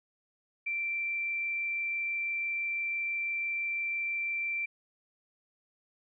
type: tone with frequency modulation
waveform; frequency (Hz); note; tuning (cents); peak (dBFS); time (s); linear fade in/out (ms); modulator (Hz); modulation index
sine; 2349; D7; 0; -30; 0.66-4.66; 10; 26; 0.35
effects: none